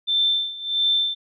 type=tone with tremolo; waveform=sine; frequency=3554 Hz; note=A7; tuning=17 cents sharp; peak=-16 dBFS; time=0.07-1.15 s; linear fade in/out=20 ms; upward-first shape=sine; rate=1.5 Hz; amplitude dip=85%; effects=none

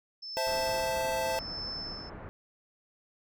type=tone with tremolo; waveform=sine; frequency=5274 Hz; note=E8; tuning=in tune; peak=-35 dBFS; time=0.22-2.1 s; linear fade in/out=10 ms; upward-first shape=sine; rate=0.86 Hz; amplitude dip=90%
type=chord; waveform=square; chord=A minor; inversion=first; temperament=equal; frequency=523.3 / 659.3 / 880 Hz; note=C5 / E5 / A5; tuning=0 / 0 / 0 cents; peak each=-34 dBFS; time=0.37-1.39 s; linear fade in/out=0 ms
type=low-pass noise; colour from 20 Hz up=pink; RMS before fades=-44 dBFS; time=0.47-2.29 s; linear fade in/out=0 ms; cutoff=1700 Hz; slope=24 dB/octave
effects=none

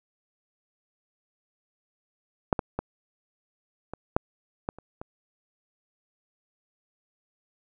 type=clicks; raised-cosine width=1 ms; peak=-6 / -12 / -14 / -21 / -6 / -14 / -30 / -23 dBFS; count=8; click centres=2.528 / 2.592 / 2.79 / 3.936 / 4.165 / 4.689 / 4.786 / 5.015 s; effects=none

